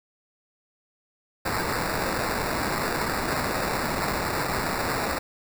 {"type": "noise with sample-and-hold", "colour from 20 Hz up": "white", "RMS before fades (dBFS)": -27, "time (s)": [1.45, 5.19], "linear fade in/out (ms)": 10, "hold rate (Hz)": 3150, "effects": []}